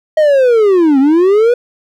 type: linear two-way sweep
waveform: triangle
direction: down then up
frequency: 633 to 260.5 to 494.1 Hz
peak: -4 dBFS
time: 0.17-1.54 s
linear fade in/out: 5 ms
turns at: 0.99 s
effects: none